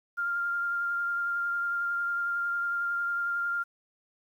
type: tone with vibrato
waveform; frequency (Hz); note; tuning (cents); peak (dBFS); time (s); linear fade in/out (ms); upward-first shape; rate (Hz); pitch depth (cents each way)
sine; 1396.9; F6; 0; -27; 0.17-3.64; 20; sine; 11; 12
effects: 10-bit